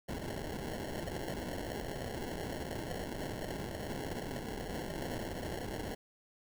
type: noise with sample-and-hold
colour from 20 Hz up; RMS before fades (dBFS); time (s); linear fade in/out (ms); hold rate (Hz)
violet; -40; 0.08-5.95; 10; 1225
effects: none